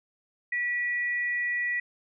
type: tone pair together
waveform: sine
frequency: 1941 / 2443 Hz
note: B6 / D#7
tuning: -31 / -32 cents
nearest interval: major third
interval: 399 cents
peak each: -26 / -38 dBFS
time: 0.52-1.8 s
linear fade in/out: 5 ms
effects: none